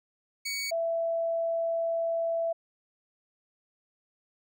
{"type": "tone pair in turn", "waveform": ["20% pulse", "sine"], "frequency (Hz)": [2242, 665.1], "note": ["C#7", "E5"], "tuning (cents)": [19, 15], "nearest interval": "octave + major sixth", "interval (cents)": 2104, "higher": "first", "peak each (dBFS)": [-26, -26], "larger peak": "neither", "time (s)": [[0.45, 0.71], [0.71, 2.53]], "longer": "second", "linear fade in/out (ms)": 10, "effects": []}